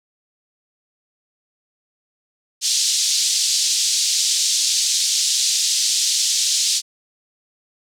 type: band-pass noise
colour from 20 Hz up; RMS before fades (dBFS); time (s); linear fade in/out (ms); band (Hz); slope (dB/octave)
pink; -19; 2.61-6.82; 50; 4000 to 7800; 24
effects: none